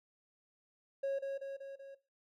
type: tone with echo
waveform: triangle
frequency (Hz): 548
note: C#5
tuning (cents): -20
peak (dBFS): -29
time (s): 1.03-1.19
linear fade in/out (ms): 10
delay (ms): 190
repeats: 4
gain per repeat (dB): -4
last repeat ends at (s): 1.95
effects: noise-tail reverb RT60 0.3 s tail -18 dB re dry + tanh soft clip ceiling -28 dBFS